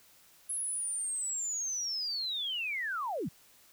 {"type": "linear sweep", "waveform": "sine", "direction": "down", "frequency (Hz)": [10850, 111.9], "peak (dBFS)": -32, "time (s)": [0.49, 3.29], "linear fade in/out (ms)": 10, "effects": ["white hiss -61 dBFS RMS until 3.72 s"]}